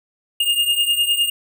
square beating tone pair, 2829 / 2838.8 Hz, F7 / F7, +22 / +28 cents, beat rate 9.8 Hz, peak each -18 / -22 dBFS, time 0.4-1.3 s, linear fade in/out 5 ms, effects none

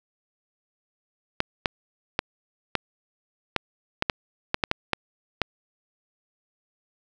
clicks, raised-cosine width 0.3 ms, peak -5 dBFS, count 12, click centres 1.404 / 1.658 / 2.191 / 2.753 / 3.563 / 4.024 / 4.098 / 4.544 / 4.638 / 4.714 / 4.933 / 5.417 s, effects none

